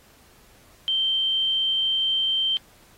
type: tone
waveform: sine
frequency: 3129 Hz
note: G7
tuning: 4 cents flat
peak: -20 dBFS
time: 0.88-2.57 s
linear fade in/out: 0 ms
effects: pink hiss -55 dBFS RMS until 2.97 s + AAC 48 kbps